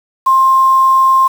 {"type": "tone with quantisation", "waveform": "sine", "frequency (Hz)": 1058, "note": "C6", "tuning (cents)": 19, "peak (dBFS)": -6, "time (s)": [0.26, 1.28], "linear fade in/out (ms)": 10, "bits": 5, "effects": []}